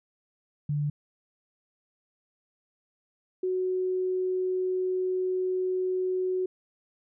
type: tone pair in turn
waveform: sine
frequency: 146.83 / 370 Hz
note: D3 / F#4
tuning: 0 / 0 cents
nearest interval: octave + major third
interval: 1600 cents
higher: second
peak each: -25 dBFS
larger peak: neither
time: 0.69-0.9 / 3.43-6.46 s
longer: second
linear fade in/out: 5 ms
effects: none